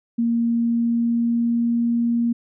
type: tone with pitch glide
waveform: sine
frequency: 233.1 to 235.1 Hz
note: A#3 to A#3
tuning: 0 to +15 cents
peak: -17 dBFS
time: 0.18-2.33 s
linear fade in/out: 10 ms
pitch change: +15 cents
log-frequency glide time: 0.41-1.87 s
effects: none